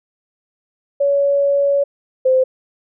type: tone pair in turn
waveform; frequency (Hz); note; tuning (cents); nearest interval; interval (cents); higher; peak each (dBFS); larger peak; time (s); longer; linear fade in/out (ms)
sine; 563 / 518.6; C#5 / C5; +27 / -15; minor second; 142; first; -12 / -10; second; 1-1.84 / 2.25-2.44; first; 10
effects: none